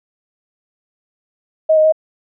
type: tone with pitch steps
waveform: sine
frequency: 632 / 622 / 630 Hz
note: D#5 / D#5 / D#5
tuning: +27 / -1 / +21 cents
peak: -8 dBFS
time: 1.69-1.924 s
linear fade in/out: 10 ms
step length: 78 ms
effects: none